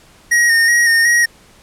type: tone with vibrato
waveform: square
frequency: 1864.7 Hz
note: A#6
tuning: in tune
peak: -10 dBFS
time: 0.31-1.26 s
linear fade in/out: 10 ms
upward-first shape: square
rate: 2.7 Hz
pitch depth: 27 cents each way
effects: pink hiss -47 dBFS RMS until 1.62 s + low-pass 11000 Hz 12 dB/octave